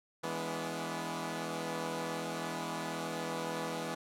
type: chord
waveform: 10% pulse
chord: E dominant seventh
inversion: none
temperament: equal with one note detuned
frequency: 164.81 / 207.7 / 246.9 / 287.6 Hz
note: E3 / G#3 / B3 / D4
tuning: 0 / 0 / 0 / -36 cents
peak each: -31 / -35 / -33 / -36 dBFS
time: 0.23-3.95 s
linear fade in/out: 10 ms
effects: low-pass 12000 Hz 12 dB/octave